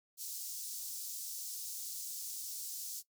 pink high-pass noise, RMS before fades -43 dBFS, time 0.17-3.03 s, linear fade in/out 50 ms, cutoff 5300 Hz, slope 24 dB/octave, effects noise-tail reverb RT60 0.1 s tail -17 dB re dry

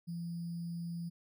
sine tone with sample-and-hold, 170 Hz, F3, 46 cents flat, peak -37 dBFS, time 0.07-1.1 s, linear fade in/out 20 ms, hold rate 4900 Hz, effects none

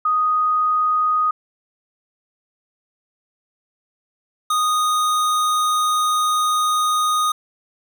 sine / square tone pair in turn, 1244.5 / 1237.5 Hz, D#6 / D#6, 0 / -10 cents, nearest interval unison, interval 10 cents, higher first, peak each -15 / -17 dBFS, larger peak first, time 0.05-1.31 / 4.5-7.32 s, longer second, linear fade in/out 5 ms, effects none

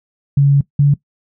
sine tone pair in turn, 140.6 / 142.98 Hz, C#3 / D3, +25 / -46 cents, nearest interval unison, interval 29 cents, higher second, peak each -7 dBFS, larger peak neither, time 0.37-0.61 / 0.79-0.94 s, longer first, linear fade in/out 5 ms, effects noise-tail reverb RT60 0.1 s tail -19 dB re dry

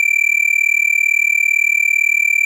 triangle tone with amplitude modulation, 2349 Hz, D7, in tune, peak -6 dBFS, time 0-2.45 s, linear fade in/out 0 ms, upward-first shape sine, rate 37.8 Hz, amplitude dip 100%, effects none

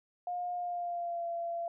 sine tone with pitch glide, 712 to 681.8 Hz, F5 to F5, +33 to -42 cents, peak -33 dBFS, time 0.27-1.68 s, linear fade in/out 2 ms, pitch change -75 cents, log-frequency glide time 0.54-1.27 s, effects none

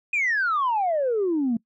sine exponential sweep, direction down, 2513 to 220 Hz, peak -19 dBFS, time 0.13-1.57 s, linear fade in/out 5 ms, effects noise-tail reverb RT60 0.1 s tail -24 dB re dry + tanh soft clip ceiling -17 dBFS

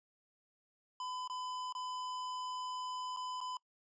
square tone with dropouts, 1007 Hz, B5, 33 cents sharp, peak -40 dBFS, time 1-3.57 s, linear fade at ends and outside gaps 2 ms, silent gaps 1.276-1.298 / 1.725-1.75 / 3.164-3.17 / 3.405-3.412 s, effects noise-tail reverb RT60 0.1 s tail -24 dB re dry + resampled to 16000 Hz

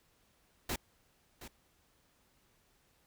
pink noise with echo, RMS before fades -36 dBFS, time 0.69-0.76 s, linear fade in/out 5 ms, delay 720 ms, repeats 1, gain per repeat -13 dB, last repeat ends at 1.48 s, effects pink hiss -71 dBFS RMS until 3.06 s

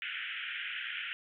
white band-pass noise, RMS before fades -39 dBFS, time 0.02-1.13 s, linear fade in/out 0 ms, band 1400 to 3200 Hz, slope 96 dB/octave, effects none

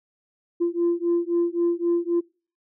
sine beating tone pair, 341.8 / 345.6 Hz, F4 / F4, -37 / -18 cents, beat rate 3.8 Hz, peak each -22 / -22 dBFS, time 0.6-2.21 s, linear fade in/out 20 ms, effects noise-tail reverb RT60 0.4 s tail -26 dB re dry + tanh soft clip ceiling -15 dBFS

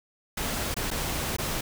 pink noise with dropouts, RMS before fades -30 dBFS, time 0.37-1.61 s, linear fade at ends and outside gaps 5 ms, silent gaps 0.743-0.765 / 0.905-0.912 / 1.367-1.384 s, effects none

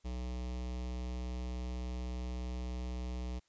square tone with notch filter, 61.74 Hz, B1, in tune, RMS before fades -39 dBFS, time 0.04-3.4 s, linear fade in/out 20 ms, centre 1500 Hz, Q 1.5, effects white hiss -74 dBFS RMS until 3.48 s + resampled to 16000 Hz

